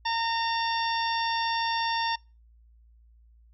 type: harmonic tone with a mistuned harmonic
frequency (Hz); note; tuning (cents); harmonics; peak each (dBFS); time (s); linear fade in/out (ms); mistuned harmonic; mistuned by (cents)
917; A#5; -29; 1 / 2 / 3 / 4 / 5 / 6; -27 / -33 / -37 / -35 / -39 / -36; 0.05-2.16; 10; 4; -53
effects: noise-tail reverb RT60 0.3 s tail -26 dB re dry + added 57 Hz sine -54 dBFS peak until 3.53 s